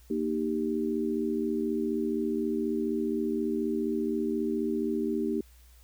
sine chord, Eb major, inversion second, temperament equal with one note detuned, 233.1 / 307.9 / 392 Hz, Bb3 / Eb4 / G4, 0 / -18 / 0 cents, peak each -31 dBFS, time 0.1-5.41 s, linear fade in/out 5 ms, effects added 60 Hz sine -53 dBFS peak until 5.83 s + white hiss -62 dBFS RMS until 5.83 s

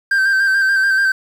triangle tone with vibrato, 1568 Hz, G6, in tune, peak -10 dBFS, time 0.11-1.12 s, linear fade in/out 5 ms, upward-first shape square, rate 6.9 Hz, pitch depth 28 cents each way, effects 7-bit

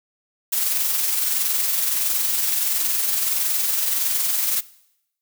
blue noise with amplitude modulation, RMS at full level -20 dBFS, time 0.52-4.61 s, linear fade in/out 10 ms, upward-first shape sine, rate 21.5 Hz, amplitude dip 35%, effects noise-tail reverb RT60 0.8 s tail -20 dB re dry

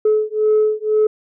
sine beating tone pair, 428.3 / 430.3 Hz, A4 / A4, -47 / -39 cents, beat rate 2 Hz, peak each -15 dBFS, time 0.05-1.07 s, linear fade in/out 5 ms, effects tanh soft clip ceiling -8 dBFS

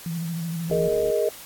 sine tone with vibrato, 166.4 Hz, E3, 17 cents sharp, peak -26 dBFS, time 0.06-0.88 s, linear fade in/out 2 ms, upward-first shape square, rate 13 Hz, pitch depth 38 cents each way
click train, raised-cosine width 2 ms, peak -27 dBFS, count 31, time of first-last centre 0.7-1.101 s, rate 74.9 Hz
sine chord, Ab suspended second, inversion none, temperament equal, 415.3 / 466.2 / 622.3 Hz, Ab4 / Bb4 / Eb5, 0 / 0 / 0 cents, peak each -24 dBFS, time 0.71-1.29 s, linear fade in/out 2 ms
effects white hiss -42 dBFS RMS until 1.45 s + AAC 64 kbps

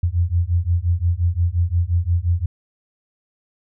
sine beating tone pair, 84 / 89.7 Hz, E2 / F2, +33 / +47 cents, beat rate 5.7 Hz, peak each -19 dBFS, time 0.03-2.46 s, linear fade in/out 5 ms, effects none

